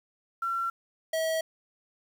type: tone pair in turn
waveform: sine / square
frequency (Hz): 1359 / 644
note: F6 / E5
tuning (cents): -48 / -41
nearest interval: octave + minor second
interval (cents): 1293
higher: first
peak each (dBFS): -27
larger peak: neither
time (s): 0.42-0.7 / 1.13-1.41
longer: neither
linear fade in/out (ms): 5
effects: 9-bit